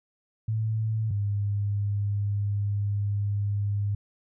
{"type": "tone pair in turn", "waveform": "sine", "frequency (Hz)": [110, 101.82], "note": ["A2", "G#2"], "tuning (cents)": [0, -34], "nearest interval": "minor second", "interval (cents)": 134, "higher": "first", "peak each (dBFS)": -24, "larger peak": "neither", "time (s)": [[0.48, 1.11], [1.11, 3.95]], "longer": "second", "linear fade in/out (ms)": 5, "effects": []}